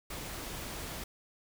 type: noise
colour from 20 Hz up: pink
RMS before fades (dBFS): -41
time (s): 0.1-1.04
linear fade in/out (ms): 5
effects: none